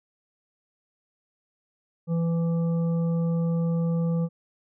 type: harmonic tone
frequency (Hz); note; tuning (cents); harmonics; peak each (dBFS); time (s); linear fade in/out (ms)
167.1; E3; +24; 1 / 3 / 5 / 7; -22 / -33 / -48 / -47; 2.07-4.29; 50
effects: none